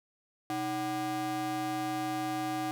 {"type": "ring-modulated tone", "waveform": "square", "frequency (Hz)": 220, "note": "A3", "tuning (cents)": 0, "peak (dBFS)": -29, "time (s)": [0.5, 2.71], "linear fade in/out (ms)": 0, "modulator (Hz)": 533, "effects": []}